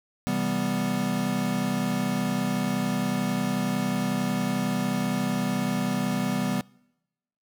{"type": "chord", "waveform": "square", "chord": "C major seventh", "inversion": "none", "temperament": "equal", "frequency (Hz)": [130.81, 164.81, 196, 246.9], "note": ["C3", "E3", "G3", "B3"], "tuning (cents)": [0, 0, 0, 0], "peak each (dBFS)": [-35, -34, -29, -29], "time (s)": [0.27, 6.61], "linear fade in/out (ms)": 0, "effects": ["noise-tail reverb RT60 0.9 s tail -25 dB re dry"]}